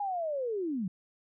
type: linear sweep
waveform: sine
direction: down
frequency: 830.6 to 170.9 Hz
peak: -30 dBFS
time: 0-0.88 s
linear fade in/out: 5 ms
effects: none